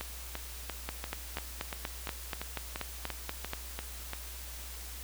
two click trains, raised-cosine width 0.3 ms, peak -18 / -20 dBFS, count 12 / 13, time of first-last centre 0.89-3.534 / 0.01-4.134 s, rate 4.16 / 2.91 Hz, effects added 60 Hz sine -44 dBFS peak until 5.03 s + white hiss -46 dBFS RMS until 5.03 s

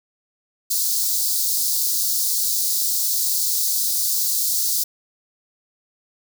white high-pass noise, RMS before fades -21 dBFS, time 0.7-4.84 s, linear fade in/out 10 ms, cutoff 4100 Hz, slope 48 dB/octave, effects none

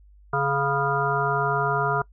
harmonic tone with a mistuned harmonic, 140 Hz, C#3, 18 cents sharp, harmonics 1 / 3 / 5 / 7 / 9 / 10, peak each -28 / -28 / -28 / -28 / -28 / -28 dBFS, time 0.33-2.02 s, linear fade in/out 5 ms, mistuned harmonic 9, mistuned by -45 cents, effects noise-tail reverb RT60 0.1 s tail -23 dB re dry + added 50 Hz sine -49 dBFS peak until 2.12 s

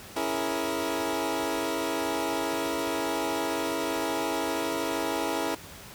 20% pulse chord, A# half-diminished seventh, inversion first, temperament equal with one note detuned, 277.2 / 329.6 / 415.3 / 468.1 Hz, C#4 / E4 / G#4 / A#4, 0 / 0 / 0 / +7 cents, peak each -29 / -26 / -30 / -29 dBFS, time 0.16-5.55 s, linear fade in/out 5 ms, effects pink hiss -45 dBFS RMS until 5.94 s + high-pass 60 Hz 12 dB/octave

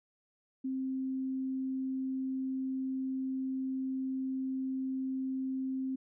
sine tone, 263.2 Hz, C4, 10 cents sharp, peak -32 dBFS, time 0.64-5.96 s, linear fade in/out 10 ms, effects none

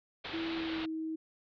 white low-pass noise, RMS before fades -42 dBFS, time 0.24-0.86 s, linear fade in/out 10 ms, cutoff 4000 Hz, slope 48 dB/octave
sine tone with pitch glide, 328.5 to 318.8 Hz, E4 to D#4, -6 to +42 cents, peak -34 dBFS, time 0.33-1.16 s, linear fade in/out 10 ms, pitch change -52 cents, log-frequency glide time 0.55-0.91 s
effects none

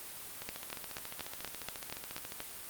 two click trains, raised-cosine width 0.2 ms, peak -20 / -24 dBFS, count 9 / 28, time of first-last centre 0.49-2.404 / 0.42-2.321 s, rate 4.18 / 14.2 Hz, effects white hiss -46 dBFS RMS until 2.69 s + Opus 32 kbps

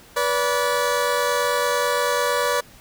20% pulse tone pair together, 488.3 / 577.3 Hz, B4 / D5, -20 / -30 cents, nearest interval minor third, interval 290 cents, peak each -17 dBFS, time 0.16-2.61 s, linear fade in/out 10 ms, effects pink hiss -48 dBFS RMS until 2.8 s

